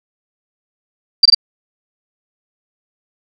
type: tone bursts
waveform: sine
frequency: 4699 Hz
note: D8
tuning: in tune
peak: -3 dBFS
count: 3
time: 1.23-1.347 s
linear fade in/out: 5 ms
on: 25 ms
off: 21 ms
effects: none